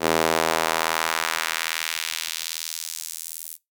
sawtooth tone with high-pass filter sweep, 81.2 Hz, E2, 26 cents flat, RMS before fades -26 dBFS, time 0-3.58 s, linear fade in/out 50 ms, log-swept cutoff 390 to 11000 Hz, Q 1, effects noise-tail reverb RT60 0.2 s tail -21 dB re dry

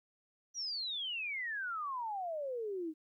sine exponential sweep, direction down, 5920 to 302.9 Hz, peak -36 dBFS, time 0.54-2.94 s, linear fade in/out 50 ms, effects 13-bit

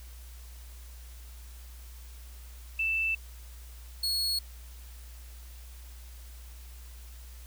sine / 40% pulse tone pair in turn, 2652 / 4341 Hz, E7 / C#8, +10 / -37 cents, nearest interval major sixth, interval 853 cents, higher second, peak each -26 dBFS, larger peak neither, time 2.79-3.15 / 4.03-4.39 s, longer neither, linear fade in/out 5 ms, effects added 60 Hz sine -44 dBFS peak until 7.46 s + white hiss -55 dBFS RMS until 7.46 s

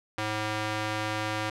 square tone with band-pass filter, 107.4 Hz, A2, 41 cents flat, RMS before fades -31 dBFS, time 0.18-1.5 s, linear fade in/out 5 ms, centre 1800 Hz, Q 0.51, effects none

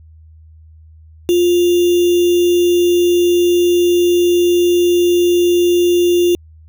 sine tone with sample-and-hold, 350.9 Hz, F4, 8 cents sharp, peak -9 dBFS, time 1.29-6.35 s, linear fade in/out 0 ms, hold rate 3150 Hz, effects added 79 Hz sine -39 dBFS peak until 6.68 s

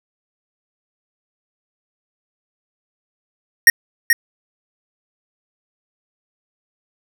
square tone with echo, 1864.7 Hz, A#6, in tune, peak -4 dBFS, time 3.67-3.7 s, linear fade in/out 2 ms, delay 430 ms, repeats 1, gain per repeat -6 dB, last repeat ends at 4.13 s, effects none

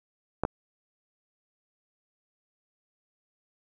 clicks, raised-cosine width 1 ms, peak -12 dBFS, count 2, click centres 0.436 / 0.451 s, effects none

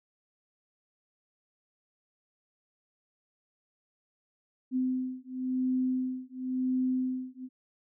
sine beating tone pair, 256 / 256.95 Hz, C4 / C4, -38 / -31 cents, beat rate 0.95 Hz, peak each -31 dBFS, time 4.71-7.49 s, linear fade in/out 50 ms, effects none

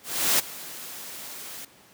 white noise with ADSR envelope, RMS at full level -20 dBFS, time 0.03-1.65 s, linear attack 360 ms, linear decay 14 ms, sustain -19 dB, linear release 4 ms, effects pink hiss -54 dBFS RMS until 1.93 s + high-pass 150 Hz 12 dB/octave

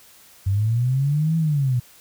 sine linear two-way sweep, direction up then down, 94 to 164.81 to 119.5 Hz, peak -17 dBFS, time 0.46-1.8 s, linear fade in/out 10 ms, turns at 1.37 s, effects white hiss -50 dBFS RMS until 2 s

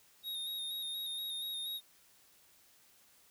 square tone with vibrato, 3729 Hz, A#7, in tune, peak -38 dBFS, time 0.23-1.81 s, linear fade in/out 50 ms, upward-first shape square, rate 4.2 Hz, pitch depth 26 cents each way, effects white hiss -65 dBFS RMS until 3.3 s

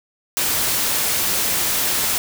white noise, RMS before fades -20 dBFS, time 0.37-2.18 s, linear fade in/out 0 ms, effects none

